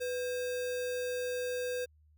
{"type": "tone with sample-and-hold", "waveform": "sine", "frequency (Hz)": 496.4, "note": "B4", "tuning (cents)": 9, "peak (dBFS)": -32, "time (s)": [0, 1.86], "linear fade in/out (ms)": 20, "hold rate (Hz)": 2100, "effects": ["added 76 Hz sine -61 dBFS peak until 2.17 s"]}